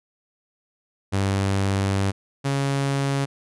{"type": "tone pair in turn", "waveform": "sawtooth", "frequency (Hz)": [97.9, 138.45], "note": ["G2", "C#3"], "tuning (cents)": [-2, -2], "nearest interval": "tritone", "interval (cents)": 600, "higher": "second", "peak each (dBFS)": [-16, -17], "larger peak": "first", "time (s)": [[1.12, 2.12], [2.44, 3.26]], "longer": "first", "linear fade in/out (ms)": 20, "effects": ["resampled to 24000 Hz"]}